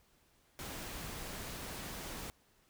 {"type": "noise", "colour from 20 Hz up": "pink", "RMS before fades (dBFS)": -44, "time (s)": [0.59, 2.3], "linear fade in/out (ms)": 0, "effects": ["pink hiss -70 dBFS RMS until 2.69 s"]}